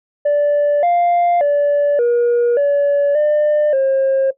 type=tone with pitch steps; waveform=sine; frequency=583 / 698 / 578 / 477.6 / 571 / 599 / 537 Hz; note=D5 / F5 / D5 / A#4 / D5 / D5 / C5; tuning=-13 / -1 / -28 / +42 / -49 / +34 / +45 cents; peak=-9 dBFS; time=0.25-4.31 s; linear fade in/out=10 ms; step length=580 ms; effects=noise-tail reverb RT60 0.1 s tail -18 dB re dry + tanh soft clip ceiling -10 dBFS